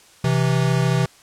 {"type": "tone pair together", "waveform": "square", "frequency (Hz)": [130, 163.79], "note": ["C3", "E3"], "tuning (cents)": [-11, -11], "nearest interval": "major third", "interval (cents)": 400, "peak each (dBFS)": [-19, -21], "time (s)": [0.24, 1.06], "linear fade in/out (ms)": 5, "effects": ["white hiss -50 dBFS RMS until 1.22 s", "low-pass 9000 Hz 12 dB/octave"]}